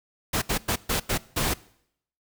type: noise bursts at uneven times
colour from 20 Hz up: pink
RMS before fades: -25 dBFS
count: 6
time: 0.33-0.42 / 0.49-0.58 / 0.68-0.76 / 0.89-1 / 1.09-1.18 / 1.36-1.54 s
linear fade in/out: 10 ms
effects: noise-tail reverb RT60 0.7 s tail -21 dB re dry